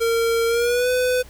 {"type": "tone with pitch glide", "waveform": "square", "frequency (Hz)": [460, 501.6], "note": ["A#4", "B4"], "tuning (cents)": [-23, 27], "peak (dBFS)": -18, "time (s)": [0, 1.23], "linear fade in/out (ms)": 20, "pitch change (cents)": 150, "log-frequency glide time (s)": [0.47, 0.9], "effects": ["added 60 Hz sine -44 dBFS peak until 1.29 s", "pink hiss -48 dBFS RMS until 1.29 s"]}